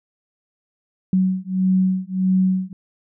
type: beating tone pair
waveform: sine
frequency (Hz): 186.2 / 187.8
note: F#3 / F#3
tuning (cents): +11 / +26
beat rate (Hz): 1.6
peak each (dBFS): -19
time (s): 1.13-2.73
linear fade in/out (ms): 2
effects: none